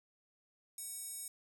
square tone with high-pass filter, 757 Hz, F#5, 39 cents sharp, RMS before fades -45 dBFS, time 0.78-1.28 s, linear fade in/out 2 ms, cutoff 8500 Hz, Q 3.1, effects none

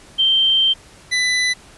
sine / 25% pulse tone pair in turn, 3136 / 1995.1 Hz, G7 / B6, 0 / +17 cents, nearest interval minor sixth, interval 783 cents, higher first, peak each -12 / -12 dBFS, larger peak neither, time 0.18-0.74 / 1.11-1.54 s, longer first, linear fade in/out 20 ms, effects pink hiss -45 dBFS RMS until 1.77 s + resampled to 24000 Hz

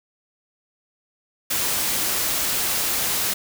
white noise, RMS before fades -23 dBFS, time 1.5-3.34 s, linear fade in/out 10 ms, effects none

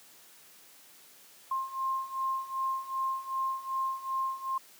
sine beating tone pair, 1059 / 1061.6 Hz, C6 / C6, +21 / +25 cents, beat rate 2.6 Hz, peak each -35 / -32 dBFS, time 1.51-4.58 s, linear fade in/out 5 ms, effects white hiss -56 dBFS RMS until 4.79 s + high-pass 150 Hz 12 dB/octave

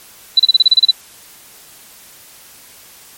sine tone bursts, 3977 Hz, B7, 11 cents sharp, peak -4 dBFS, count 10, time 0.37-0.909 s, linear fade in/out 5 ms, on 26 ms, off 31 ms, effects white hiss -41 dBFS RMS until 3.17 s + MP3 64 kbps

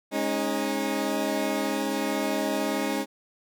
20% pulse chord, Ab suspended fourth, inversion none, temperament equal with one note detuned, 207.7 / 272.4 / 311.1 Hz, Ab3 / Db4 / Eb4, 0 / -30 / 0 cents, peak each -26 / -24 / -25 dBFS, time 0.11-3.06 s, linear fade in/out 50 ms, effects none

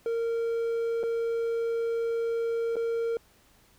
triangle tone with dropouts, 461.4 Hz, A#4, 18 cents flat, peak -24 dBFS, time 0.06-3.17 s, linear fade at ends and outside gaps 1 ms, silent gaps 1.031-1.036 / 2.757-2.766 s, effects pink hiss -61 dBFS RMS until 3.78 s

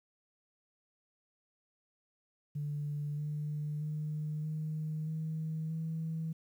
sine tone with pitch steps, 146.83 / 149.57 / 152.36 / 155.2 / 158.1 / 161.05 Hz, D3 / D3 / D#3 / D#3 / D#3 / E3, 0 / +32 / -36 / -4 / +28 / -40 cents, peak -33 dBFS, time 2.55-6.33 s, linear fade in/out 10 ms, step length 630 ms, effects tanh soft clip ceiling -29 dBFS + 11-bit

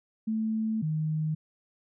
sine tone pair in turn, 220 / 155.56 Hz, A3 / D#3, 0 / 0 cents, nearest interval tritone, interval 600 cents, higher first, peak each -26 dBFS, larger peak neither, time 0.27-0.82 / 0.82-1.35 s, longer first, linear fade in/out 10 ms, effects none

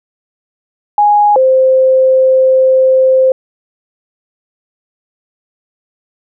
sine tone pair in turn, 829 / 522.2 Hz, G#5 / C5, -3 / -3 cents, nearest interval minor sixth, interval 800 cents, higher first, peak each -5 dBFS, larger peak neither, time 0.98-1.36 / 1.36-3.32 s, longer second, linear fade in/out 2 ms, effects none

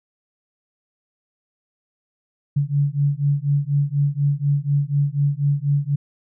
sine beating tone pair, 140.9 / 145 Hz, C#3 / D3, +29 / -22 cents, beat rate 4.1 Hz, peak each -20 dBFS, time 2.56-5.96 s, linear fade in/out 10 ms, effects none

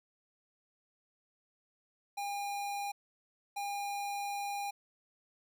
square tone bursts at uneven times, 808 Hz, G#5, 48 cents flat, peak -36 dBFS, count 2, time 2.17-2.92 / 3.56-4.71 s, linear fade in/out 10 ms, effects none

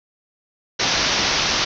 white low-pass noise, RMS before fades -20 dBFS, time 0.79-1.65 s, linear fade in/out 10 ms, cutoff 6100 Hz, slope 96 dB/octave, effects none

